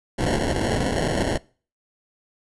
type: noise with sample-and-hold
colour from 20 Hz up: violet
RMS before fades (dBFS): -23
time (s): 0.18-1.38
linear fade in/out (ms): 10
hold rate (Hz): 1225
effects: noise-tail reverb RT60 0.4 s tail -23 dB re dry + resampled to 24000 Hz